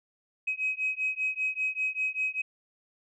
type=beating tone pair; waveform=sine; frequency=2534 / 2539.1 Hz; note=D#7 / D#7; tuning=+31 / +34 cents; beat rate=5.1 Hz; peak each=-30 dBFS; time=0.47-2.42 s; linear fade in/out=10 ms; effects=tanh soft clip ceiling -20 dBFS